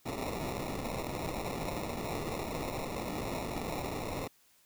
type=noise with sample-and-hold; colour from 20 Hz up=white; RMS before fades=-37 dBFS; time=0.05-4.28 s; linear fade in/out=10 ms; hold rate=1575 Hz; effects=white hiss -66 dBFS RMS until 4.65 s